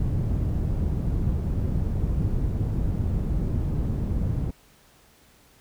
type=low-pass noise; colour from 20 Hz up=white; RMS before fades=-25 dBFS; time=0-4.51 s; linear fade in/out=5 ms; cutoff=120 Hz; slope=12 dB/octave; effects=pink hiss -57 dBFS RMS until 5.6 s